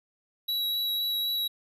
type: tone with vibrato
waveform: square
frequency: 3895 Hz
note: B7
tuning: 25 cents flat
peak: -27 dBFS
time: 0.48-1.48 s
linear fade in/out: 10 ms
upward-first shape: sine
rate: 3.9 Hz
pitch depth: 12 cents each way
effects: none